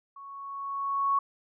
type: tone with level ramp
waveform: sine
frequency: 1108.7 Hz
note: C#6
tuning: in tune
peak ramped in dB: -43 to -21 dBFS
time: 0.16-1.19 s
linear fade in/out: 5 ms
effects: none